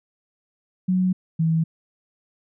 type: tone pair in turn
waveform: sine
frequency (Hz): 184.5 / 162.18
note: F#3 / E3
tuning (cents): -5 / -28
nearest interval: major second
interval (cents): 223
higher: first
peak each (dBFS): -17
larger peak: neither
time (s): 0.88-1.13 / 1.39-1.64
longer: neither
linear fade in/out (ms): 10
effects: none